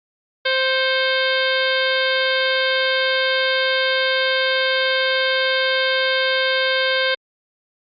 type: harmonic tone with a mistuned harmonic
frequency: 523.3 Hz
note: C5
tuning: in tune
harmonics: 1 / 2 / 3 / 4 / 5 / 6 / 7 / 8 / 9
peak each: -21 / -29 / -21 / -26 / -31 / -26 / -26 / -32 / -32 dBFS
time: 0.45-7.15 s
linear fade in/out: 10 ms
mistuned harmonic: 4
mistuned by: +65 cents
effects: Opus 48 kbps